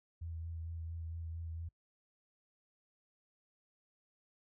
sine tone with vibrato, 82.5 Hz, E2, 2 cents sharp, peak -40 dBFS, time 0.21-1.69 s, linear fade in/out 10 ms, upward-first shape sine, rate 4.4 Hz, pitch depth 22 cents each way, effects noise-tail reverb RT60 0.1 s tail -25 dB re dry

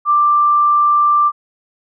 sine tone, 1180 Hz, D6, 8 cents sharp, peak -9 dBFS, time 0.05-1.32 s, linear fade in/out 50 ms, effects none

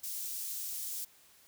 white high-pass noise, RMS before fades -39 dBFS, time 0.03-1.05 s, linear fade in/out 10 ms, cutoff 5900 Hz, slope 12 dB/octave, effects white hiss -62 dBFS RMS until 1.47 s

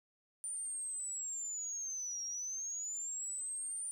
sine linear two-way sweep, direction down then up, 9170 to 5600 to 9170 Hz, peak -38 dBFS, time 0.44-3.91 s, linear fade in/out 0 ms, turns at 2.24 s, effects 11-bit

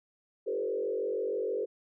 sine tone with frequency modulation, 448 Hz, A4, 31 cents sharp, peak -29 dBFS, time 0.46-1.66 s, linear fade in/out 20 ms, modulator 46.4 Hz, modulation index 1.5, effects none

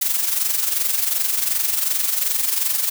blue noise with amplitude modulation, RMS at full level -18 dBFS, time 0.01-2.9 s, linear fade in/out 10 ms, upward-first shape sine, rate 22.7 Hz, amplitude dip 60%, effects none

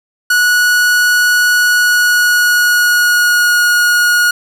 45% pulse tone with pitch glide, 1465 to 1443.2 Hz, F#6 to F#6, -18 to -44 cents, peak -8 dBFS, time 0.3-4.31 s, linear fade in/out 5 ms, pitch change -26 cents, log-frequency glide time 1.57-3.63 s, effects none

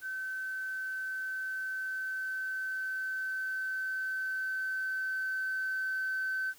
sine tone with level ramp, 1533 Hz, G6, 39 cents flat, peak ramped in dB -34 to -29 dBFS, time 0.01-6.54 s, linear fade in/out 50 ms, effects tanh soft clip ceiling -27 dBFS + white hiss -58 dBFS RMS until 6.58 s

